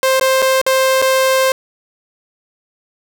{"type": "tone with dropouts", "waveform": "sawtooth", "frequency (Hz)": 526, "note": "C5", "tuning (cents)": 9, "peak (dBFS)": -7, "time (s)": [0.03, 1.52], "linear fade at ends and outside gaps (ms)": 1, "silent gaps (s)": [[0.197, 0.211], [0.42, 0.424], [0.615, 0.664], [1.018, 1.023]], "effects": []}